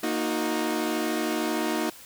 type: chord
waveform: sawtooth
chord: D# minor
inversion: second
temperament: equal with one note detuned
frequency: 233.1 / 311.1 / 364.3 Hz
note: A#3 / D#4 / F#4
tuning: 0 / 0 / -27 cents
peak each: -27 / -24 / -27 dBFS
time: 0.03-1.9 s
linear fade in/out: 5 ms
effects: white hiss -47 dBFS RMS until 2.05 s